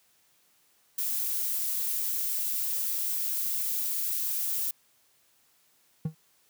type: noise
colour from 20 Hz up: violet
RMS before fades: -30 dBFS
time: 0.98-4.71 s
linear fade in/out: 5 ms
type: tone with exponential decay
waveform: triangle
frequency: 157.9 Hz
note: D#3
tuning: 26 cents sharp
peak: -21 dBFS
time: 6.05-6.15 s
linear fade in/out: 5 ms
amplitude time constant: 21 ms
effects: white hiss -66 dBFS RMS until 6.49 s + high-pass 80 Hz 12 dB/octave